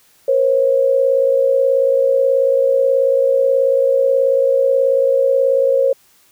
sine tone pair together, 479.9 / 538.3 Hz, B4 / C5, -50 / +49 cents, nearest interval major second, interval 199 cents, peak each -17 / -12 dBFS, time 0.28-5.93 s, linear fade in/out 5 ms, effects white hiss -53 dBFS RMS until 6.31 s

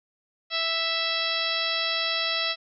harmonic tone, 659.3 Hz, E5, in tune, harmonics 1 / 2 / 3 / 4 / 5 / 6 / 7 / 8, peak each -35 / -34 / -33 / -32 / -31 / -30 / -35 / -33 dBFS, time 0.5-2.56 s, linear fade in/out 50 ms, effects none

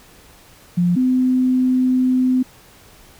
sine tone pair in turn, 175.8 / 255.4 Hz, F3 / C4, +12 / -42 cents, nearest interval tritone, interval 646 cents, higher second, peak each -13 dBFS, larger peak neither, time 0.77-0.96 / 0.96-2.43 s, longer second, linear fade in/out 10 ms, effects pink hiss -47 dBFS RMS until 3.19 s

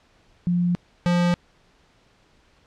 sine / square tone pair in turn, 175.8 / 175.11 Hz, F3 / F3, +12 / +5 cents, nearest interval unison, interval 7 cents, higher first, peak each -18 dBFS, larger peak neither, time 0.47-0.75 / 1.06-1.34 s, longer neither, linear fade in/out 0 ms, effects pink hiss -59 dBFS RMS until 2.66 s + low-pass 5000 Hz 12 dB/octave

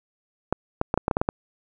clicks, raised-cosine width 1 ms, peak -7 dBFS, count 9, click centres 0.526 / 0.814 / 0.941 / 0.976 / 1.081 / 1.112 / 1.169 / 1.215 / 1.289 s, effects none

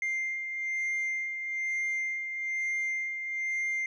sine beating tone pair, 2100 / 2101.1 Hz, C7 / C7, +6 / +7 cents, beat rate 1.1 Hz, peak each -36 / -28 dBFS, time 0.02-3.86 s, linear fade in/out 2 ms, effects tanh soft clip ceiling -27 dBFS

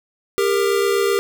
square tone pair together, 398.3 / 466.2 Hz, G4 / A#4, +28 / 0 cents, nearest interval minor third, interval 272 cents, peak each -18 / -21 dBFS, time 0.38-1.19 s, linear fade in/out 0 ms, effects none

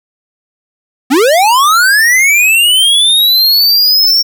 square linear sweep, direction up, 235.8 to 5530 Hz, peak -6 dBFS, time 1.1-4.23 s, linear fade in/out 20 ms, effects none

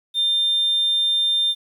triangle tone, 3600 Hz, A7, 39 cents sharp, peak -14 dBFS, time 0.14-1.55 s, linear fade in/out 50 ms, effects tanh soft clip ceiling -13 dBFS + 9-bit

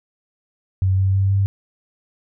sine tone with pitch steps, 94.7 / 95.91 / 97.14 / 98.38 Hz, F#2 / G2 / G2 / G2, +41 / -37 / -15 / +7 cents, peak -14 dBFS, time 0.82-1.46 s, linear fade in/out 0 ms, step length 160 ms, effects none

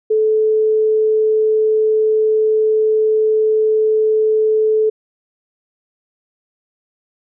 sine tone, 434.3 Hz, A4, 23 cents flat, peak -11 dBFS, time 0.1-4.9 s, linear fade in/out 10 ms, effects none

